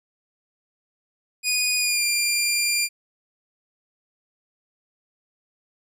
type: tone with pitch glide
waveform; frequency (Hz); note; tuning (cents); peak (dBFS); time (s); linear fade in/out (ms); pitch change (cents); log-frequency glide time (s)
15% pulse; 2471 to 2390; D#7 to D7; -13 to +30; -13; 1.43-2.89; 50; -57; 1.78-2.03
effects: none